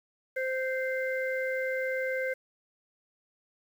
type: harmonic tone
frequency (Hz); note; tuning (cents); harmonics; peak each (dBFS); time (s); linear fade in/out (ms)
521; C5; -7; 1 / 3 / 4; -30 / -35 / -36; 0.36-2.34; 10
effects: 9-bit